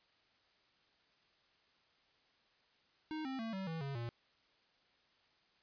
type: tone with pitch steps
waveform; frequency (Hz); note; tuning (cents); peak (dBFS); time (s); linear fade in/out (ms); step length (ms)
square; 311.1 / 264.6 / 225.1 / 191.5 / 162.91 / 138.58 / 117.88; D#4 / C4 / A3 / G3 / E3 / C#3 / A#2; 0 / +20 / +40 / -40 / -20 / 0 / +20; -40; 3.11-4.09; 0; 140
effects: white hiss -72 dBFS RMS until 5.62 s + resampled to 11025 Hz